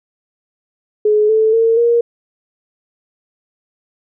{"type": "tone with pitch steps", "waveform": "sine", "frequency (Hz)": [423.4, 438.6, 454.3, 470.6], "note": ["G#4", "A4", "A#4", "A#4"], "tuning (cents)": [33, -6, -45, 16], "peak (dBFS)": -9, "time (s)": [1.05, 2.01], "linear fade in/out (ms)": 5, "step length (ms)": 240, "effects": []}